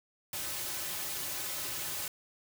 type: noise with comb filter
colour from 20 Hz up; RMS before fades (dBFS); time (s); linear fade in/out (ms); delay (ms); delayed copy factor
white; -37; 0.33-2.08; 2; 4.3; -0.75
effects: none